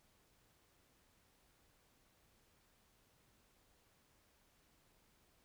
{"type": "silence", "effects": ["pink hiss -73 dBFS RMS until 5.44 s"]}